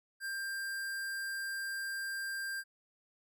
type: tone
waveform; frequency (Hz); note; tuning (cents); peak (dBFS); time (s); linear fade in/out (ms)
square; 1589; G6; +23; -37; 0.2-2.64; 50
effects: none